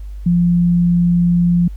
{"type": "tone", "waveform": "sine", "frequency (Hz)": 174, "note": "F3", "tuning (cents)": -6, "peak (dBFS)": -10, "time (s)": [0.26, 1.68], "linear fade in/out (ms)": 5, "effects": ["added 50 Hz sine -26 dBFS peak until 1.76 s", "pink hiss -55 dBFS RMS until 1.76 s"]}